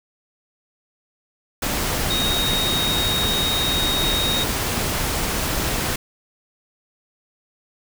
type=tone in noise; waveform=sine; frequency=3745 Hz; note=A#7; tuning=7 cents sharp; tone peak=-21 dBFS; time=2.1-4.44 s; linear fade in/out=5 ms; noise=pink; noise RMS=-23 dBFS; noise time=1.62-5.96 s; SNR=-1 dB; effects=none